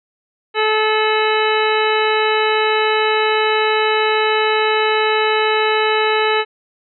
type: harmonic tone with a mistuned harmonic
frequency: 433.1 Hz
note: A4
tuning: 27 cents flat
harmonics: 1 / 2 / 3 / 4 / 5 / 6 / 7 / 9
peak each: -17 / -20 / -22 / -23 / -24 / -25 / -25 / -27 dBFS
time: 0.54-6.45 s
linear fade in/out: 50 ms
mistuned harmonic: 7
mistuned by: -18 cents
effects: none